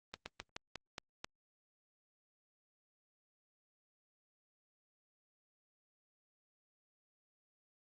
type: slowing click train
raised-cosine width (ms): 0.2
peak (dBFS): -24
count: 7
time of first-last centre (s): 0.14-1.245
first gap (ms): 120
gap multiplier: 1.17
effects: Opus 24 kbps